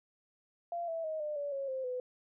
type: tone with pitch steps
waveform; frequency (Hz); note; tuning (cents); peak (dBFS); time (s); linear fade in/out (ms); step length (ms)
sine; 688 / 657.7 / 628.7 / 601 / 574.5 / 549.2 / 525 / 501.9; F5 / E5 / D#5 / D5 / D5 / C#5 / C5 / B4; -26 / -4 / +18 / +40 / -38 / -16 / +6 / +28; -34; 0.72-2; 2; 160
effects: none